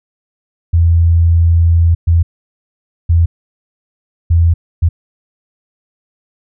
sine tone bursts at uneven times, 84 Hz, E2, 33 cents sharp, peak -6 dBFS, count 5, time 0.73-1.95 / 2.07-2.23 / 3.09-3.26 / 4.3-4.54 / 4.82-4.89 s, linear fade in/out 10 ms, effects none

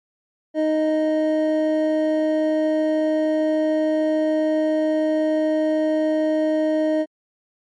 triangle tone pair together, 310.9 / 622.3 Hz, D#4 / D#5, -1 / 0 cents, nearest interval octave, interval 1201 cents, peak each -18 dBFS, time 0.54-7.06 s, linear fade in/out 50 ms, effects MP3 48 kbps

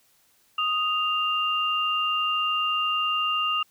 sine tone pair together, 1244.5 / 2794 Hz, D#6 / F7, 0 / 0 cents, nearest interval octave + major second, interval 1400 cents, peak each -25 dBFS, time 0.58-3.63 s, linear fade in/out 5 ms, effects white hiss -63 dBFS RMS until 3.7 s

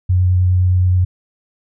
sine tone with vibrato, 91.1 Hz, F#2, 26 cents flat, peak -10 dBFS, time 0.09-1.05 s, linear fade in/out 10 ms, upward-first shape sine, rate 9.6 Hz, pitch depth 11 cents each way, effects none

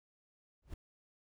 brown noise with exponential growth, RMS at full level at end -39 dBFS, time 0.62-0.74 s, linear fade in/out 5 ms, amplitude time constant 25 ms, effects none

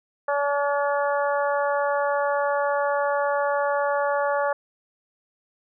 harmonic tone, 285.5 Hz, D4, 49 cents flat, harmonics 2 / 3 / 4 / 5 / 6, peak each -23 / -27 / -29 / -31 / -33 dBFS, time 0.28-4.53 s, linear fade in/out 5 ms, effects none

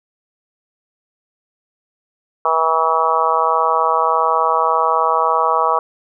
harmonic tone, 161.7 Hz, E3, 33 cents flat, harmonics 3 / 4 / 5 / 6 / 7 / 8, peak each -22 / -22 / -21 / -19 / -17 / -22 dBFS, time 2.45-5.79 s, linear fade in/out 2 ms, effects none

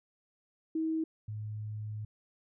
sine tone pair in turn, 320 / 106.79 Hz, D#4 / G#2, +49 / +49 cents, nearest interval octave + perfect fifth, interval 1900 cents, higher first, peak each -29 / -36 dBFS, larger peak first, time 0.75-1.04 / 1.28-2.05 s, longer second, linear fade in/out 5 ms, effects none

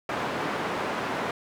white band-pass noise, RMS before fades -30 dBFS, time 0.09-1.31 s, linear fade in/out 2 ms, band 140 to 1300 Hz, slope 12 dB/octave, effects none

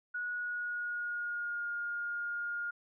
sine tone with pitch glide, 1459 to 1419.1 Hz, F#6 to F6, -25 to +27 cents, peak -34 dBFS, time 0.14-2.71 s, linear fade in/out 10 ms, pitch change -48 cents, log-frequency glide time 0.31-1.68 s, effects none

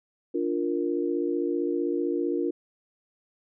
sine chord, Bb major, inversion first, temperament equal, 293.7 / 349.2 / 466.2 Hz, D4 / F4 / Bb4, 0 / 0 / 0 cents, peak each -29 / -27 / -31 dBFS, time 0.34-2.51 s, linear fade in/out 10 ms, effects none

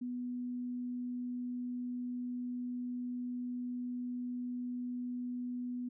sine tone, 246.6 Hz, B3, 2 cents flat, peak -36 dBFS, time 0.01-5.89 s, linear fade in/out 10 ms, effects none

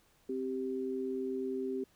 sine tone pair together, 261.6 / 390.8 Hz, C4 / G4, 0 / -5 cents, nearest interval perfect fifth, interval 695 cents, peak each -37 / -35 dBFS, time 0.29-1.84 s, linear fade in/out 5 ms, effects pink hiss -68 dBFS RMS until 1.95 s

